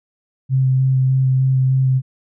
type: tone with vibrato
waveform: sine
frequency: 131.4 Hz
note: C3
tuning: 8 cents sharp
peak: -12 dBFS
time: 0.49-2.02 s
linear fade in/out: 50 ms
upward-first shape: square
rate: 3.3 Hz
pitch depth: 10 cents each way
effects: none